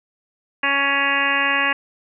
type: harmonic tone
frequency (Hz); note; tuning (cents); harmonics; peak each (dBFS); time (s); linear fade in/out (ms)
278.8; C#4; +10; 1 / 2 / 3 / 4 / 5 / 6 / 7 / 8 / 9 / 10; -31 / -31 / -29 / -24 / -34 / -22 / -23 / -29 / -25 / -25; 0.63-1.73; 5
effects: none